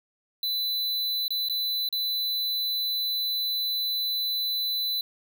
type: tone with dropouts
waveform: square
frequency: 4000 Hz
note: B7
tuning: 21 cents sharp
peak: -26 dBFS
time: 0.43-5.01 s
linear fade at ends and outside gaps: 2 ms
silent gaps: 1.281-1.305 / 1.486-1.497 / 1.889-1.926 s
effects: none